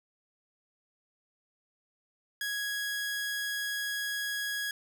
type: tone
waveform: sawtooth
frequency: 1661.2 Hz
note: G#6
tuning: in tune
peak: -28 dBFS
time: 2.41-4.71 s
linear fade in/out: 2 ms
effects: none